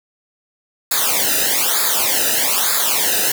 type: noise with flanger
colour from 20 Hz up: white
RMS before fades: -17 dBFS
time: 0.91-3.32 s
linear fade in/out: 5 ms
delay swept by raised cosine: 0.34 to 0.92 ms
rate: 1.1 Hz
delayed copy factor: -1
effects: none